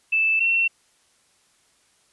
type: tone pair in turn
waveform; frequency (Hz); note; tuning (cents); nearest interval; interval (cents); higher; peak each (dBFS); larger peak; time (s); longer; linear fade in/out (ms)
sine; 2637 / 2710; E7 / E7; 0 / +47; unison; 47; second; -17; neither; 0.12-0.4 / 0.4-0.68; neither; 10
effects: white hiss -62 dBFS RMS until 2.12 s + resampled to 24000 Hz